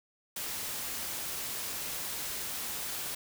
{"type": "noise", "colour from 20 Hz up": "white", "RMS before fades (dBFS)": -37, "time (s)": [0.36, 3.15], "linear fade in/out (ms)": 5, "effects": []}